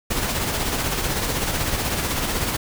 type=noise with tremolo; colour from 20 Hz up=pink; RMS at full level=-22 dBFS; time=0.1-2.57 s; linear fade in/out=10 ms; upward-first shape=sine; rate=16 Hz; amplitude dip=40%; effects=none